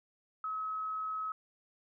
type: tone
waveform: sine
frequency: 1282 Hz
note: E6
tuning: 49 cents flat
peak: -34 dBFS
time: 0.44-1.32 s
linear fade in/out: 2 ms
effects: none